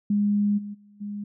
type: tone with level steps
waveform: sine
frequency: 205.3 Hz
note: G#3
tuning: 20 cents flat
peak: -19 / -32 / -50 / -30 dBFS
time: 0.1-1.24 s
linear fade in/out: 5 ms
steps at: 0.57 / 0.73 / 1 s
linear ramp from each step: 20 ms
effects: none